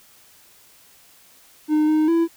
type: tone with pitch steps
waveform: triangle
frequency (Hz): 305.5 / 309.6 / 333.1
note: D#4 / D#4 / E4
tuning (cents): -32 / -9 / +18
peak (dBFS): -13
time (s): 1.68-2.28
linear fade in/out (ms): 50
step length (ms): 200
effects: white hiss -52 dBFS RMS until 2.36 s